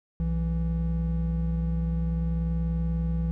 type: tone pair together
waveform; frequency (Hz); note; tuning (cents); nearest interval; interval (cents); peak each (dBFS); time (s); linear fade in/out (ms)
triangle; 62.03 / 165.6; B1 / E3; +8 / +8; octave + perfect fourth; 1700; -25; 0.2-3.31; 0
effects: none